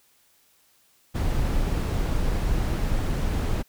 brown noise, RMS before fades -24 dBFS, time 1.14-3.63 s, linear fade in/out 20 ms, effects white hiss -62 dBFS RMS until 3.68 s

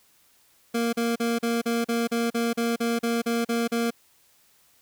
25% pulse tone bursts, 233.1 Hz, A#3, in tune, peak -19 dBFS, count 14, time 0.74-3.907 s, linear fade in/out 10 ms, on 190 ms, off 39 ms, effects white hiss -61 dBFS RMS until 4.81 s

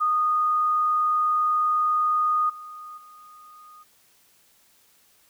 sine tone with level steps, 1234 Hz, D#6, 15 cents flat, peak -19 / -37 / -45 dBFS, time 0-3.84 s, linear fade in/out 20 ms, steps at 2.49 / 2.97 s, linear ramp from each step 10 ms, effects white hiss -60 dBFS RMS until 5.29 s

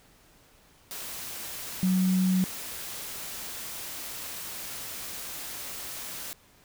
sine tone in noise, 185.8 Hz, F#3, 7 cents sharp, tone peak -21 dBFS, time 1.83-2.44 s, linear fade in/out 0 ms, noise white, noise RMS -38 dBFS, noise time 0.91-6.33 s, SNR +14 dB, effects pink hiss -59 dBFS RMS until 6.64 s

